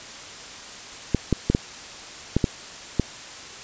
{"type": "clicks", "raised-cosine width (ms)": 3, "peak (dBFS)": -5, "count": 7, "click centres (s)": [1.147, 1.327, 1.5, 1.549, 2.366, 2.442, 2.997], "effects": ["white hiss -39 dBFS RMS until 3.63 s", "resampled to 16000 Hz"]}